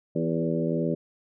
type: harmonic tone with a mistuned harmonic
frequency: 82.5 Hz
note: E2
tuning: 2 cents sharp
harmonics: 2 / 3 / 4 / 5 / 6 / 7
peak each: -28 / -30 / -31 / -32 / -33 / -33 dBFS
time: 0.15-0.95 s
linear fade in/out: 10 ms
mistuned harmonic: 5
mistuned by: -23 cents
effects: none